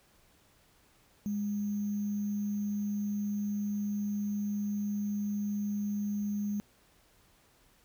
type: tone with sample-and-hold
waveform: sine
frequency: 205.3 Hz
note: G#3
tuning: 20 cents flat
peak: -30 dBFS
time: 1.26-6.6 s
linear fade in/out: 0 ms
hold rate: 6300 Hz
effects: pink hiss -65 dBFS RMS until 7.84 s